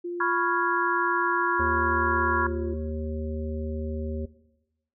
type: tone with pitch glide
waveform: sine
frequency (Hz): 349.2 to 352.2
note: F4 to F4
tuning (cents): 0 to +15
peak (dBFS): -29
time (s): 0.04-2.74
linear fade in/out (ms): 10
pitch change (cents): +15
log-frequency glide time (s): 1.98-2.08
type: chord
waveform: sine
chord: C# dominant seventh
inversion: third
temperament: equal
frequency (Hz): 987.8 / 1108.7 / 1396.9 / 1661.2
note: B5 / C#6 / E#6 / G#6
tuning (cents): 0 / 0 / 0 / 0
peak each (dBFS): -28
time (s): 0.2-2.47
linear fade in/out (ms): 5
type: harmonic tone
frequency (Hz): 77.78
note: D#2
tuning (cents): 0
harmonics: 1 / 3 / 5 / 7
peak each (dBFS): -30 / -35 / -37 / -38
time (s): 1.59-4.26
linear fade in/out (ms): 10
effects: noise-tail reverb RT60 1.0 s tail -18 dB re dry